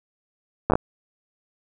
slowing click train, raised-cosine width 1 ms, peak -4 dBFS, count 5, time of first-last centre 0.7-0.755 s, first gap 9 ms, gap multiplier 1.29, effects none

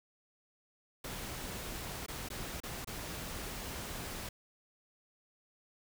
pink noise with dropouts, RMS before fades -42 dBFS, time 1.04-4.29 s, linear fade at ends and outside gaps 5 ms, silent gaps 2.063-2.082 / 2.288-2.301 / 2.603-2.634 / 2.847-2.872 s, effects none

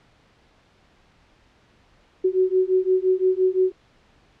sine beating tone pair, 370 / 375.8 Hz, F#4 / F#4, 0 / +27 cents, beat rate 5.8 Hz, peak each -20 dBFS, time 2.24-3.72 s, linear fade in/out 10 ms, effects pink hiss -58 dBFS RMS until 4.4 s + low-pass 4000 Hz 12 dB/octave

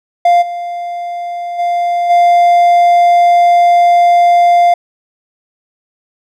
triangle tone with level steps, 698 Hz, F5, 1 cent flat, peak -3 / -16 / -9 / -3 dBFS, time 0.25-4.74 s, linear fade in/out 5 ms, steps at 0.41 / 1.58 / 2.09 s, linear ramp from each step 20 ms, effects none

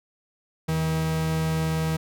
45% pulse tone pair together, 80.6 / 159.67 Hz, E2 / D#3, -38 / +45 cents, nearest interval octave, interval 1183 cents, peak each -34 / -23 dBFS, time 0.68-1.97 s, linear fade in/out 10 ms, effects none

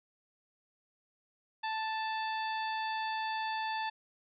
harmonic tone with a mistuned harmonic, 880 Hz, A5, in tune, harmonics 1 / 2 / 3 / 4 / 5, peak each -34 / -40 / -44 / -46 / -48 dBFS, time 1.63-3.9 s, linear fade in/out 10 ms, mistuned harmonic 5, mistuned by +38 cents, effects none

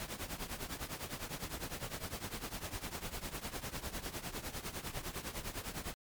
pink noise with tremolo, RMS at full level -39 dBFS, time 0-5.94 s, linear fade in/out 0 ms, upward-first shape triangle, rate 9.9 Hz, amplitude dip 85%, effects MP3 96 kbps

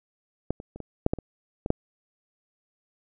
clicks, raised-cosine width 2 ms, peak -12 / -26 / -27 / -22 / -6 / -10 / -23 / -16 / -7 dBFS, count 9, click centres 0.506 / 0.601 / 0.76 / 0.803 / 1.064 / 1.135 / 1.187 / 1.661 / 1.704 s, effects none

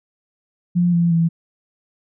sine tone with pitch steps, 175.5 / 170.8 / 166.23 Hz, F3 / F3 / E3, +9 / -38 / +15 cents, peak -13 dBFS, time 0.75-1.29 s, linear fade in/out 20 ms, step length 180 ms, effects none

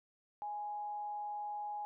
sine tone with amplitude modulation, 830.6 Hz, G#5, in tune, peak -37 dBFS, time 0.42-1.85 s, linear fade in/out 0 ms, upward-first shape sine, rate 180 Hz, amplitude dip 25%, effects none

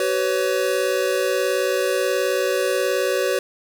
square tone cluster, 379.5 / 499.4 / 558 Hz, F#4 / B4 / C#5, +44 / +19 / +11 cents, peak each -24 dBFS, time 0-3.39 s, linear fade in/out 2 ms, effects none

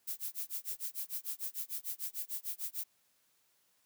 violet noise with tremolo, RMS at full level -37 dBFS, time 0.07-2.84 s, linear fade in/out 10 ms, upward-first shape sine, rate 6.7 Hz, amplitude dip 100%, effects white hiss -73 dBFS RMS until 3.85 s + high-pass 80 Hz 12 dB/octave

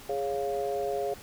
sine chord, Db major, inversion second, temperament equal with one note detuned, 413.9 / 554.4 / 698.5 Hz, Ab4 / Db5 / F5, -6 / 0 / 0 cents, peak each -31 / -33 / -33 dBFS, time 0.09-1.14 s, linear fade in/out 5 ms, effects pink hiss -48 dBFS RMS until 1.22 s

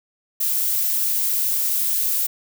violet noise, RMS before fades -21 dBFS, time 0.4-2.27 s, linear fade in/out 10 ms, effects none

